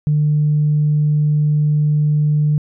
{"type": "tone", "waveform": "sine", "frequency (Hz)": 150, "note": "D3", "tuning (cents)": 37, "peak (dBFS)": -11, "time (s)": [0.07, 2.58], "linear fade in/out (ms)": 0, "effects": ["tanh soft clip ceiling -7 dBFS"]}